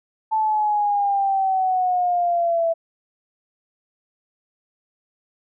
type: exponential sweep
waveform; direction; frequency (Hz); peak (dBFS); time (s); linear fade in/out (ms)
sine; down; 880 to 659.3; -17; 0.31-2.74; 20
effects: none

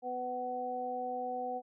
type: harmonic tone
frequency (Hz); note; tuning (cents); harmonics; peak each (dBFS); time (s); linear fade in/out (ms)
249.8; B3; +20; 1 / 2 / 3; -45 / -39 / -36; 0.02-1.62; 50
effects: none

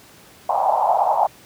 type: band-pass noise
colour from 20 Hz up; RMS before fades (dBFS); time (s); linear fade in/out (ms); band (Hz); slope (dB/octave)
pink; -18; 0.49-1.27; 5; 690 to 900; 48
effects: pink hiss -47 dBFS RMS until 1.45 s + high-pass 100 Hz 12 dB/octave

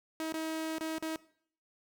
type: tone with dropouts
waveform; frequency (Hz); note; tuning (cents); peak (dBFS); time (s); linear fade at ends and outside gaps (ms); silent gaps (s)
sawtooth; 318.9; D#4; +43; -30; 0.2-1.16; 1; 0.324-0.34 / 0.784-0.809 / 0.983-1.024
effects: noise-tail reverb RT60 0.6 s tail -19 dB re dry

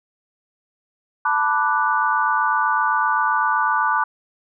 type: chord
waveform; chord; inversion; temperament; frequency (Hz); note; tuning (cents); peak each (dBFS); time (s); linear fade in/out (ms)
sine; B minor seventh; third; equal; 880 / 987.8 / 1174.7 / 1480; A5 / B5 / D6 / F#6; 0 / 0 / 0 / 0; -22 / -23 / -21 / -22; 1.25-4.04; 5
effects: none

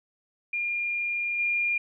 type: tone with level steps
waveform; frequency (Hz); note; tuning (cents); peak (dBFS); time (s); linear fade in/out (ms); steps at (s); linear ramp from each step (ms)
sine; 2409; D7; +43; -26 / -23; 0.53-1.78; 5; 1.38; 20
effects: none

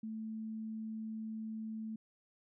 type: tone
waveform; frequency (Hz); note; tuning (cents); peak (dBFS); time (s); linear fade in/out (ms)
sine; 220; A3; 0; -39; 0.03-1.96; 5
effects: none

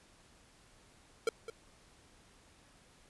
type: tone with echo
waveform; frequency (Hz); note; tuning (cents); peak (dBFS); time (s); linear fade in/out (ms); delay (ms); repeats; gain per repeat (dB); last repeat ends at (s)
square; 456.7; A#4; -36; -28; 1.27-1.29; 2; 210; 1; -13; 1.5
effects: pink hiss -63 dBFS RMS until 3.09 s + resampled to 24000 Hz

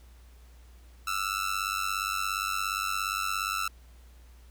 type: tone with amplitude modulation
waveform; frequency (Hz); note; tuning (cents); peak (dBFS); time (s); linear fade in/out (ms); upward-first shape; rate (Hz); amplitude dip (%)
sawtooth; 1328; E6; +12; -21; 1.07-3.68; 5; sine; 97.2; 90
effects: added 60 Hz sine -50 dBFS peak until 4.5 s + pink hiss -62 dBFS RMS until 4.5 s

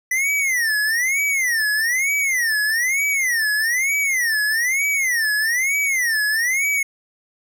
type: tone with vibrato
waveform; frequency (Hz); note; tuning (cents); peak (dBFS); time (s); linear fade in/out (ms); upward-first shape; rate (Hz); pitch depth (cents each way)
square; 1967; B6; -7; -18; 0.11-6.83; 5; sine; 1.1; 260
effects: none

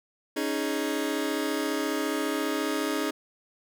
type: chord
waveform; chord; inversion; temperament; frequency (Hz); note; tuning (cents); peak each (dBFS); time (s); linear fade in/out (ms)
sawtooth; C# suspended second; none; just; 277.2 / 311.8 / 415.8; C#4 / D#4 / G#4; 0 / +4 / +2; -27 / -26 / -28; 0.36-3.11; 10
effects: none

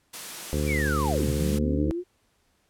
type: high-pass noise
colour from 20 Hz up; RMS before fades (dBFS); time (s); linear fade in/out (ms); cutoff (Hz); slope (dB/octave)
white; -37; 0.13-1.59; 10; 130; 48
type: harmonic tone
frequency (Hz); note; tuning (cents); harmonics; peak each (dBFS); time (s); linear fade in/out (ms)
73.9; D2; +11; 1 / 2 / 3 / 4 / 5 / 6 / 7; -27 / -30 / -32 / -33 / -34 / -35 / -35; 0.53-1.91; 0
type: linear two-way sweep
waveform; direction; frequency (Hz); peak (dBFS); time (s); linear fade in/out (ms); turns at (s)
sine; down then up; 2415 to 119.3 to 367.7; -27; 0.66-2.04; 50; 1.27
effects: pink hiss -68 dBFS RMS until 2.69 s + low-pass 12000 Hz 12 dB/octave

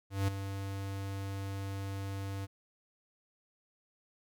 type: tone with ADSR envelope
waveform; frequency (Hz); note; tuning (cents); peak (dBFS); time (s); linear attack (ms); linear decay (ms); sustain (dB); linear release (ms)
square; 98; G2; 0; -27; 0.1-2.47; 180; 8; -10; 30
effects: none

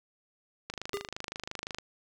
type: click train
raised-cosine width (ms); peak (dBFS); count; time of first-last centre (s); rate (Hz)
0.2; -19; 29; 0.7-1.785; 25.8
type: tone with exponential decay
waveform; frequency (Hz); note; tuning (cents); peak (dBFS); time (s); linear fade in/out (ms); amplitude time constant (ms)
square; 403.5; G#4; -50; -28; 0.94-1.08; 0; 30
effects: none

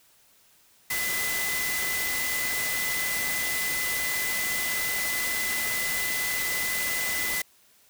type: tone in noise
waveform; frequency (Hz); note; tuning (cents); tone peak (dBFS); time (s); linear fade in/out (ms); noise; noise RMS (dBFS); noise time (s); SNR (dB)
sine; 2012; B6; +32; -29; 0.9-7.42; 5; white; -30; 0.9-7.42; -2
effects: white hiss -60 dBFS RMS until 7.89 s

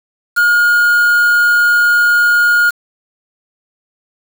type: tone with quantisation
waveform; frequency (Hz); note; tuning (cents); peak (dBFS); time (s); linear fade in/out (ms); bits
triangle; 1428; F6; +38; -6; 0.36-2.71; 20; 4
effects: none

